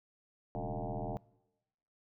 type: tone with frequency modulation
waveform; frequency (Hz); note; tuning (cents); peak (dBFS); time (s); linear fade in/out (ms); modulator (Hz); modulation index
sine; 290.2; D4; -21; -35; 0.55-1.17; 0; 80.7; 6.3
effects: noise-tail reverb RT60 1.0 s tail -23 dB re dry